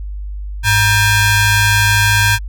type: ring-modulated tone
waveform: sawtooth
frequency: 843 Hz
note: G#5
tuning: 26 cents sharp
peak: -3 dBFS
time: 0.63-2.39 s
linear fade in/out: 50 ms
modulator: 739 Hz
effects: added 50 Hz sine -22 dBFS peak until 2.48 s